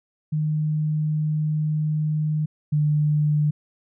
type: tone pair in turn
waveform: sine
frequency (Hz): 153.3 / 149.89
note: D#3 / D3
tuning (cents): -25 / +36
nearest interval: unison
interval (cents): 39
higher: first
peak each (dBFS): -20 / -17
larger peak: second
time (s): 0.32-2.46 / 2.72-3.51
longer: first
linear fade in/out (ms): 10
effects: none